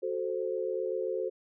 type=chord; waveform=sine; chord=F# diminished; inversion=none; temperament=equal with one note detuned; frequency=370 / 437.7 / 523.3 Hz; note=F#4 / A4 / C5; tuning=0 / -9 / 0 cents; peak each=-34 dBFS; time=0.02-1.3 s; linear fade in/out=20 ms; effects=none